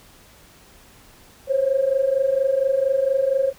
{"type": "tone pair together", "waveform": "sine", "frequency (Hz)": [520.7, 545], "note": ["C5", "C#5"], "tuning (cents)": [-8, -29], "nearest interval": "minor second", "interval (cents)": 79, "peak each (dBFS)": [-21, -18], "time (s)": [1.47, 3.53], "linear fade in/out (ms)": 50, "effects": ["tanh soft clip ceiling -9 dBFS", "pink hiss -50 dBFS RMS until 3.58 s"]}